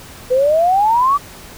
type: exponential sweep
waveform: sine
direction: up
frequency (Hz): 493.9 to 1174.7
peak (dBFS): -10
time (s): 0.3-1.18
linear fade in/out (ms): 20
effects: pink hiss -37 dBFS RMS until 1.57 s